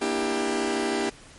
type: chord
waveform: sawtooth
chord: E half-diminished seventh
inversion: second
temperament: just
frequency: 237.3 / 296.7 / 329.6 / 395.6 Hz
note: Bb3 / D4 / E4 / G4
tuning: +31 / +18 / 0 / +16 cents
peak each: -27 / -27 / -27 / -23 dBFS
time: 0.01-1.1 s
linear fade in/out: 10 ms
effects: pink hiss -49 dBFS RMS until 1.38 s + MP3 48 kbps